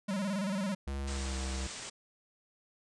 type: tone with vibrato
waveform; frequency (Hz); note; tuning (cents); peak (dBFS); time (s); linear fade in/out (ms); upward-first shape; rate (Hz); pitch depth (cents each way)
square; 196; G3; 0; -32; 0.08-0.75; 10; square; 18; 87
type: tone with pitch glide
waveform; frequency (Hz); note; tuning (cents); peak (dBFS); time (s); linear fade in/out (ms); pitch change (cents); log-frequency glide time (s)
square; 68.8 to 66.11; C#2 to C2; -12 to +19; -35; 0.87-1.67; 5; -69; 1.1-1.36
type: low-pass noise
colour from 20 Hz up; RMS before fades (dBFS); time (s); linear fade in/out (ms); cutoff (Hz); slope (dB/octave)
white; -44; 1.07-1.9; 10; 8800; 96
effects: resampled to 24000 Hz